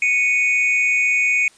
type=tone pair together; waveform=triangle; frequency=2217 / 2481 Hz; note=C#7 / D#7; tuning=0 / -6 cents; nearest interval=major second; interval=194 cents; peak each=-16 dBFS; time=0.02-1.48 s; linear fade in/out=2 ms; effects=white hiss -51 dBFS RMS until 1.57 s + resampled to 22050 Hz